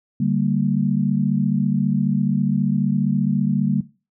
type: chord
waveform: sine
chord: G minor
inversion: second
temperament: equal with one note detuned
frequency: 146.83 / 196 / 230.8 Hz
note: D3 / G3 / Bb3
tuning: 0 / 0 / -17 cents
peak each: -21 dBFS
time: 0.2-3.81 s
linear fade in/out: 5 ms
effects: noise-tail reverb RT60 0.3 s tail -17 dB re dry